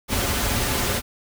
pink noise with comb filter, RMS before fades -23 dBFS, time 0.08-1.02 s, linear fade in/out 50 ms, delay 6.3 ms, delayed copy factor -0.5, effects none

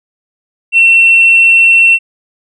triangle tone with tanh clipping, 2707 Hz, E7, 45 cents sharp, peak -3 dBFS, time 0.72-1.99 s, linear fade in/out 50 ms, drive 4 dB, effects resampled to 24000 Hz

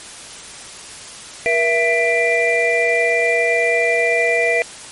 sine tone cluster, 477 / 667 / 1988 / 2376 Hz, A#4 / E5 / B6 / D7, +40 / +20 / +11 / +20 cents, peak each -19 dBFS, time 1.46-4.62 s, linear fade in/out 0 ms, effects white hiss -35 dBFS RMS until 4.91 s + MP3 48 kbps

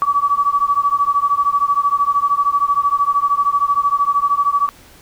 sine beating tone pair, 1138 / 1151 Hz, C#6 / D6, +45 / -35 cents, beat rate 13 Hz, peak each -16 dBFS, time 0.02-4.69 s, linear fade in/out 0 ms, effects pink hiss -45 dBFS RMS until 5.01 s

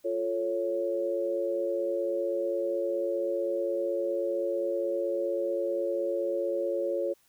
sine chord, F augmented, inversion none, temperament equal with one note detuned, 349.2 / 438.7 / 554.4 Hz, F4 / A4 / C#5, 0 / -5 / 0 cents, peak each -32 / -34 / -29 dBFS, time 0.04-7.14 s, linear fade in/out 20 ms, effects white hiss -66 dBFS RMS until 7.28 s

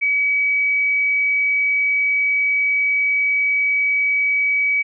sine tone, 2275 Hz, C#7, 44 cents sharp, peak -15 dBFS, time 0.01-4.83 s, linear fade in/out 20 ms, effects none

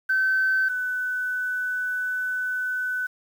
sine tone pair in turn, 1535 / 1499.9 Hz, G6 / F#6, -37 / +23 cents, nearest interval unison, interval 40 cents, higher first, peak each -18 / -24 dBFS, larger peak first, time 0.09-0.69 / 0.69-3.07 s, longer second, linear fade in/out 10 ms, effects tanh soft clip ceiling -14 dBFS + 8-bit

